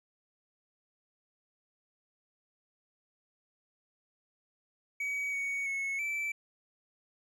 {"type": "tone with pitch steps", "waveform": "triangle", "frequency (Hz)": [2266, 2234, 2193, 2324], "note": ["C#7", "C#7", "C#7", "D7"], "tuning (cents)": [37, 13, -19, -19], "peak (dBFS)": -30, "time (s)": [5, 6.32], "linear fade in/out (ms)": 5, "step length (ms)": 330, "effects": []}